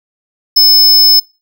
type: tone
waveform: square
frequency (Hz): 5220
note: E8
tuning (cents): -18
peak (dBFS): -4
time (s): 0.56-1.2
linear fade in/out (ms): 10
effects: noise-tail reverb RT60 0.3 s tail -22 dB re dry